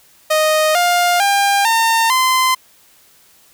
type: tone with pitch steps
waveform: sawtooth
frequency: 621 / 705.1 / 800.7 / 909.2 / 1032.4 Hz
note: D#5 / F5 / G5 / A#5 / C6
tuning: -3 / +16 / +37 / -43 / -23 cents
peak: -8 dBFS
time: 0.3-2.55 s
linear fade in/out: 10 ms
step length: 450 ms
effects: white hiss -50 dBFS RMS until 3.53 s